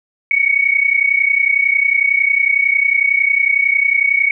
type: tone pair together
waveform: sine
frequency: 2217 / 2248 Hz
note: C#7 / C#7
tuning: 0 / +24 cents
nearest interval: unison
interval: 24 cents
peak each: -14 dBFS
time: 0.31-4.31 s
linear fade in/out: 2 ms
effects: none